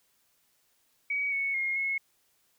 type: tone with pitch steps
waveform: sine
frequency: 2264 / 2213 / 2143 / 2178 Hz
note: C#7 / C#7 / C7 / C#7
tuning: +36 / -3 / +41 / -31 cents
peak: -27 dBFS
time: 1.1-1.98 s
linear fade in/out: 5 ms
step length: 220 ms
effects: white hiss -70 dBFS RMS until 2.58 s